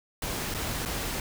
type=noise with dropouts; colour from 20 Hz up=pink; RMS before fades=-32 dBFS; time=0.22-1.2 s; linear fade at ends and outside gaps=2 ms; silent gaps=0.541-0.546 / 0.852-0.858 s; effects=none